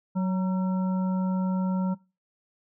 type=harmonic tone with a mistuned harmonic; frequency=186.3 Hz; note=F#3; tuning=12 cents sharp; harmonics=1 / 3 / 5 / 7; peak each=-23 / -38 / -37 / -45 dBFS; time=0.15-1.95 s; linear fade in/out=20 ms; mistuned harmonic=7; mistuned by=+60 cents; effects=noise-tail reverb RT60 0.3 s tail -23 dB re dry